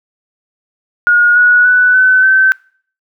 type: tone with pitch steps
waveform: sine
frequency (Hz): 1437 / 1462.1 / 1487.7 / 1513.7 / 1540.1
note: F6 / F#6 / F#6 / F#6 / G6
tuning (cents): +49 / -21 / +9 / +39 / -31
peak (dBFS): -5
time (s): 1.07-2.52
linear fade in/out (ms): 0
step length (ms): 290
effects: noise-tail reverb RT60 0.5 s tail -24 dB re dry